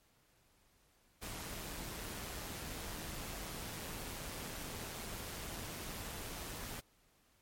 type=noise with amplitude modulation; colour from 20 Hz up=pink; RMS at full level=-43 dBFS; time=1.21-6.81 s; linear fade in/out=20 ms; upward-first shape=sine; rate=164 Hz; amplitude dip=35%; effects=pink hiss -71 dBFS RMS until 7.41 s + MP3 64 kbps